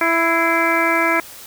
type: harmonic tone with a mistuned harmonic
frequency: 331.5 Hz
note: E4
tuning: 10 cents sharp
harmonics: 1 / 2 / 3 / 4 / 5 / 6 / 7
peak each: -22 / -22 / -22 / -22 / -22 / -22 / -22 dBFS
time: 0.01-1.2 s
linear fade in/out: 2 ms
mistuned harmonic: 6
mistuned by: +65 cents
effects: white hiss -38 dBFS RMS until 1.46 s